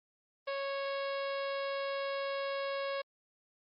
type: harmonic tone with a mistuned harmonic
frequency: 552 Hz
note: C#5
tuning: 7 cents flat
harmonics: 1 / 2 / 3 / 4 / 5 / 6 / 7 / 8 / 9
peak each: -35 / -41 / -45 / -47 / -49 / -51 / -52 / -53 / -54 dBFS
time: 0.47-3.02 s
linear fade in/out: 10 ms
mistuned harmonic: 8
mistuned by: -43 cents
effects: Opus 24 kbps